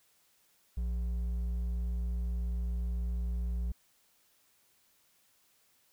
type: tone with hard clipping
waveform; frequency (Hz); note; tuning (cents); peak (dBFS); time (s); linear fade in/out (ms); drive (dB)
triangle; 59.2; A#1; +27; -32; 0.77-3.72; 5; 8
effects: white hiss -69 dBFS RMS until 5.92 s